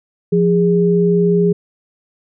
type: tone pair together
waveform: sine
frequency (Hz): 174.61 / 410.3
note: F3 / G#4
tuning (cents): 0 / -21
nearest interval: octave + minor third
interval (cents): 1479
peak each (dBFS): -13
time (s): 0.32-1.53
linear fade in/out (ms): 10
effects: none